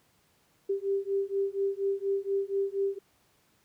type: beating tone pair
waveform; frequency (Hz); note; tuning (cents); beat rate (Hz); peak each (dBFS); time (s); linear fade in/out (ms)
sine; 392 / 396.2; G4 / G4; 0 / +18; 4.2; -30; 0.69-2.99; 10
effects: pink hiss -67 dBFS RMS until 3.64 s + high-pass 80 Hz 12 dB/octave